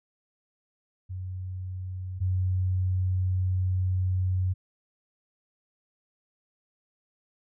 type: tone pair in turn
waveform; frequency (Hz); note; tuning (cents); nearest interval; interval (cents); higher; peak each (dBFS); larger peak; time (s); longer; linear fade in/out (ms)
sine; 92.5 / 92.5; F#2 / F#2; 0 / 0; unison; 0; neither; -32 / -23; second; 1.09-2.2 / 2.2-4.54; second; 20
effects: none